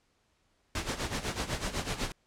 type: noise with tremolo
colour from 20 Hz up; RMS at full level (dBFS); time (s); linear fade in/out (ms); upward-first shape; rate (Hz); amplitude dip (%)
pink; -31; 0.75-2.12; 2; sine; 8; 75
effects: pink hiss -72 dBFS RMS until 2.26 s + low-pass 8000 Hz 12 dB/octave